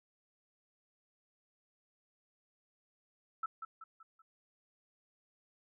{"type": "tone with echo", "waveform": "sine", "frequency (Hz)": 1319, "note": "E6", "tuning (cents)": 1, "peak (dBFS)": -33, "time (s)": [3.43, 3.46], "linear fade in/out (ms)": 5, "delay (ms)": 190, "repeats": 4, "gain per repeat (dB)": -7, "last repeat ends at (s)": 4.22, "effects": []}